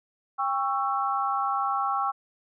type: chord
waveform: sine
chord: C# diminished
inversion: second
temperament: just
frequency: 798.3 / 1108.7 / 1330.5 Hz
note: G5 / C#6 / E6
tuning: +31 / 0 / +16 cents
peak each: -28 / -28 / -29 dBFS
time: 0.38-2.12 s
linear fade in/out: 20 ms
effects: none